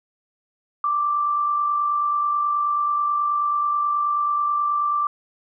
sine tone with amplitude modulation, 1174.7 Hz, D6, in tune, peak -17 dBFS, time 0.84-5.07 s, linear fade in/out 2 ms, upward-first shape sine, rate 49.3 Hz, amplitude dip 35%, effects none

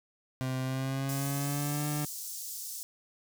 30% pulse tone with pitch glide, 130 to 148.47 Hz, C3 to D3, -11 to +19 cents, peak -28 dBFS, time 0.41-2.05 s, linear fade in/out 0 ms, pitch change +230 cents, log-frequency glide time 0.62-1.87 s
pink high-pass noise, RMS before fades -40 dBFS, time 1.09-2.83 s, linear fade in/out 0 ms, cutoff 5600 Hz, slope 24 dB/octave
effects none

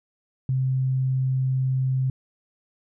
sine tone, 130.9 Hz, C3, 1 cent sharp, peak -20 dBFS, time 0.49-2.1 s, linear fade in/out 2 ms, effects none

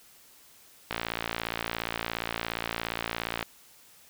click train, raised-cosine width 0.3 ms, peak -13 dBFS, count 145, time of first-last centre 0.91-3.427 s, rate 57.2 Hz, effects white hiss -56 dBFS RMS until 4.09 s

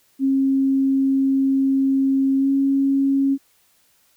sine tone with pitch glide, 270 to 273.8 Hz, C#4 to C#4, -45 to -21 cents, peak -15 dBFS, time 0.19-3.38 s, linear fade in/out 50 ms, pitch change +24 cents, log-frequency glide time 2.38-2.49 s, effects white hiss -60 dBFS RMS until 4.16 s

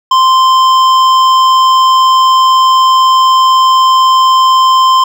triangle tone with hard clipping, 1042 Hz, C6, 7 cents flat, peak -6 dBFS, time 0.11-5.04 s, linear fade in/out 5 ms, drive 14 dB, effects none

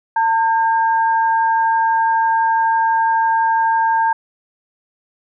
sine tone pair together, 903 / 1602 Hz, A5 / G6, +45 / +37 cents, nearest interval minor seventh, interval 992 cents, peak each -13 / -22 dBFS, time 0.16-4.13 s, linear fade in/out 5 ms, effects none

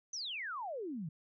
sine exponential sweep, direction down, 6272 to 146 Hz, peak -38 dBFS, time 0.13-1.09 s, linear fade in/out 5 ms, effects none

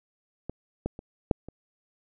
clicks, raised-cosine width 2 ms, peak -20 / -15 / -26 / -7 / -27 dBFS, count 5, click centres 0.496 / 0.86 / 0.991 / 1.312 / 1.486 s, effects none

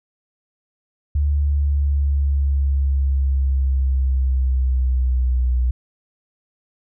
sine linear sweep, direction down, 72.8 to 61.6 Hz, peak -15 dBFS, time 1.15-5.71 s, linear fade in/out 5 ms, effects none

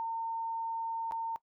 sine tone with dropouts, 910 Hz, A#5, 42 cents flat, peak -32 dBFS, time 0-1.36 s, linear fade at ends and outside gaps 0 ms, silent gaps 1.111-1.121 s, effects noise-tail reverb RT60 0.1 s tail -19 dB re dry

